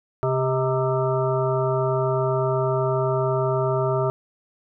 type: harmonic tone with a mistuned harmonic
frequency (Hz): 132.1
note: C3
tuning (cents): +17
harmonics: 1 / 3 / 5 / 7 / 9 / 10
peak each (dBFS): -24 / -24 / -25 / -31 / -31 / -33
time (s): 0.23-4.1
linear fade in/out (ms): 0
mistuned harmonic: 5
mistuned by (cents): -57
effects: none